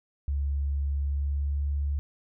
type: tone with pitch glide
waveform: sine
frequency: 70.4 to 71.42 Hz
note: C#2 to D2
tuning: +27 to -48 cents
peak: -25 dBFS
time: 0.28-1.99 s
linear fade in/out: 0 ms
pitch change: +25 cents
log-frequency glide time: 0.96-1.66 s
effects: none